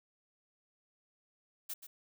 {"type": "noise with echo", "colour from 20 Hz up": "blue", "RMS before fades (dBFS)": -40, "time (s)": [1.69, 1.74], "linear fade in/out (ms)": 10, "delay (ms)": 130, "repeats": 1, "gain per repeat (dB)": -10, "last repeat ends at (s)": 1.87, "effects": []}